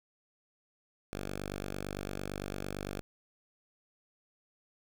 5% pulse tone, 48.87 Hz, G1, 5 cents flat, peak -26 dBFS, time 1.13-3.01 s, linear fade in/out 0 ms, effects none

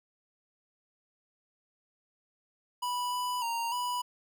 square tone with pitch steps, 984 / 990 / 929 / 984 Hz, B5 / B5 / A#5 / B5, -7 / +4 / -6 / -7 cents, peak -31 dBFS, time 2.82-4.02 s, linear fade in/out 10 ms, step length 300 ms, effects none

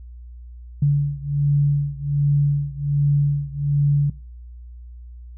sine beating tone pair, 143.1 / 144.4 Hz, D3 / D3, -45 / -29 cents, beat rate 1.3 Hz, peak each -18 / -20 dBFS, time 0.82-4.1 s, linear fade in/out 5 ms, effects noise-tail reverb RT60 0.4 s tail -22 dB re dry + added 60 Hz sine -36 dBFS peak until 5.37 s

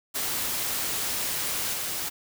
white noise with level steps, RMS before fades -29 / -31 dBFS, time 0.14-2.1 s, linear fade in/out 20 ms, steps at 1.73 s, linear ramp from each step 10 ms, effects none

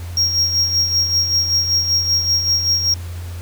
triangle tone with tremolo, 5588 Hz, F8, in tune, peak -11 dBFS, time 0.17-2.94 s, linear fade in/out 2 ms, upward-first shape sine, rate 5.2 Hz, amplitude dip 55%, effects added 87 Hz sine -26 dBFS peak until 3.41 s + pink hiss -40 dBFS RMS until 3.41 s

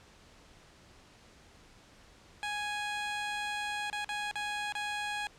15% pulse tone with dropouts, 830.6 Hz, G#5, in tune, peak -27 dBFS, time 2.43-5.27 s, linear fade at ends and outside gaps 0 ms, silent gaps 3.899-3.928 / 4.045-4.091 / 4.312-4.356 / 4.723-4.752 s, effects pink hiss -58 dBFS RMS until 5.38 s + low-pass 7000 Hz 12 dB/octave

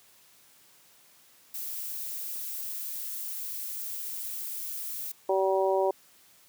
violet noise, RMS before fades -36 dBFS, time 1.54-5.12 s, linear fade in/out 5 ms
harmonic tone, 191.4 Hz, G3, 41 cents flat, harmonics 2 / 3 / 4 / 5, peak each -26 / -27 / -31 / -32 dBFS, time 5.29-5.91 s, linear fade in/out 5 ms
effects white hiss -59 dBFS RMS until 6.48 s + high-pass 80 Hz 12 dB/octave

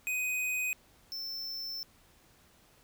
square tone pair in turn, 2500 / 5334 Hz, D#7 / E8, +8 / +20 cents, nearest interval octave + minor second, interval 1312 cents, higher second, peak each -31 / -37 dBFS, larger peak first, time 0.07-0.73 / 1.12-1.83 s, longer second, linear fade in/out 0 ms, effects pink hiss -63 dBFS RMS until 2.83 s

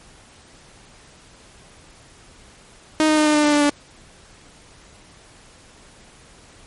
sawtooth tone with pitch steps, 311.1 / 308.1 / 305 / 302.1 / 299.1 / 296.2 / 293.3 / 290.4 Hz, D#4 / D#4 / D#4 / D4 / D4 / D4 / D4 / D4, 0 / -17 / -34 / +49 / +32 / +15 / -2 / -19 cents, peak -10 dBFS, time 3-3.696 s, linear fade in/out 0 ms, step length 87 ms, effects pink hiss -48 dBFS RMS until 6.66 s + MP3 48 kbps

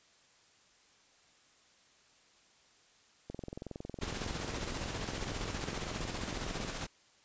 click train, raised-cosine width 2 ms, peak -28 dBFS, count 74, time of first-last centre 3.3-6.649 s, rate 21.8 Hz
pink noise with tremolo, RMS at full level -38 dBFS, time 4.01-6.87 s, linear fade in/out 10 ms, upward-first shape square, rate 15 Hz, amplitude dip 35%
effects white hiss -65 dBFS RMS until 7.24 s + resampled to 16000 Hz

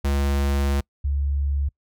square / sine tone pair in turn, 69.9 / 70.43 Hz, C#2 / C#2, +15 / +28 cents, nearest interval unison, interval 13 cents, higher second, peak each -20 / -20 dBFS, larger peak neither, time 0.04-0.81 / 1.04-1.69 s, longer first, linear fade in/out 10 ms, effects noise-tail reverb RT60 0.1 s tail -26 dB re dry

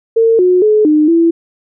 sine tone with pitch steps, 454.1 / 363.3 / 427 / 304.3 / 333.7 Hz, A#4 / F#4 / G#4 / D#4 / E4, -45 / -32 / +48 / -38 / +21 cents, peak -6 dBFS, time 0.16-1.31 s, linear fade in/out 10 ms, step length 230 ms, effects none

